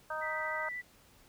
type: harmonic tone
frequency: 311.1 Hz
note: D#4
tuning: in tune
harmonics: 2 / 3 / 4 / 5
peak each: -40 / -40 / -40 / -40 dBFS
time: 0.1-0.69 s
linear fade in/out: 5 ms
type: tone with vibrato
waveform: sine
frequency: 1975.5 Hz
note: B6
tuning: in tune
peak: -37 dBFS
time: 0.21-0.82 s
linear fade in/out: 20 ms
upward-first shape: sine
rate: 13 Hz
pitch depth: 12 cents each way
effects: pink hiss -62 dBFS RMS until 1.28 s